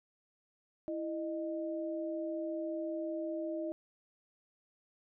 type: tone pair together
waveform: sine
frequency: 329.6 / 615.8 Hz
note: E4 / D#5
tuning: 0 / -18 cents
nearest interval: major seventh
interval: 1082 cents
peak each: -37 / -38 dBFS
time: 0.88-3.72 s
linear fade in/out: 0 ms
effects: none